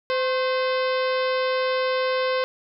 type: harmonic tone with a mistuned harmonic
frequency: 514 Hz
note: C5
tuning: 31 cents flat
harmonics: 1 / 2 / 3 / 4 / 5 / 6 / 7 / 8 / 9 / 10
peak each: -22 / -28 / -32 / -34 / -36 / -38 / -39 / -40 / -41 / -42 dBFS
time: 0.1-2.44 s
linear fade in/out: 0 ms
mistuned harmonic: 2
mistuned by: +65 cents
effects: none